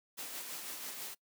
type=noise with tremolo; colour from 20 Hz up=white; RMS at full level=-42 dBFS; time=0.17-1.15 s; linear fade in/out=20 ms; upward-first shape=sine; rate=6.1 Hz; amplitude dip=35%; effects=noise-tail reverb RT60 0.1 s tail -22 dB re dry + high-pass 200 Hz 12 dB/octave